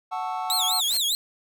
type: chord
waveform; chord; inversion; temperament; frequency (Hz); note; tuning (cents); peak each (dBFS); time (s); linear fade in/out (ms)
triangle; F# minor seventh; none; equal; 740 / 880 / 1108.7 / 1318.5; F#5 / A5 / C#6 / E6; 0 / 0 / 0 / 0; -28 / -30 / -33 / -34; 0.11-0.81; 20
type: tone with vibrato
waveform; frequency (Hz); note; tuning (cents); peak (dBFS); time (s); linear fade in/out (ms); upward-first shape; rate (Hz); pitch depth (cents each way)
sawtooth; 3729; A#7; 0; -19; 0.5-1.15; 0; sine; 4.9; 230
type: noise with exponential growth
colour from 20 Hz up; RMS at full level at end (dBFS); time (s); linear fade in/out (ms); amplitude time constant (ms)
white; -32; 0.69-0.97; 2; 59
effects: none